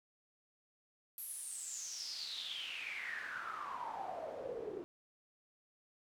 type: noise with band-pass filter sweep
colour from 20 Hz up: pink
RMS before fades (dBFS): -44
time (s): 1.18-4.84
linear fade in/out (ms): 0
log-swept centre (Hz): 12000 to 360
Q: 8.7
effects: none